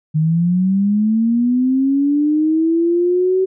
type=linear sweep; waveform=sine; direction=up; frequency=152.1 to 380.6 Hz; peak=-12 dBFS; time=0.14-3.46 s; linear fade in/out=20 ms; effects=none